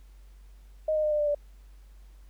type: tone with pitch steps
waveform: sine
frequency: 622.3 / 614.4 / 606.7 / 599 / 591.5 / 584 Hz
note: D#5 / D#5 / D#5 / D5 / D5 / D5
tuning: 0 / -22 / -44 / +34 / +12 / -10 cents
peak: -23 dBFS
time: 0.88-1.348 s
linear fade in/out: 5 ms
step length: 78 ms
effects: added 48 Hz sine -48 dBFS peak until 2.29 s + pink hiss -66 dBFS RMS until 2.29 s